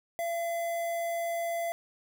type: tone with notch filter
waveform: square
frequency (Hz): 678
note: E5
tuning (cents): +49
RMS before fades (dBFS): -32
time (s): 0.19-1.72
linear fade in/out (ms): 0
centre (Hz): 4200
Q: 0.91
effects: none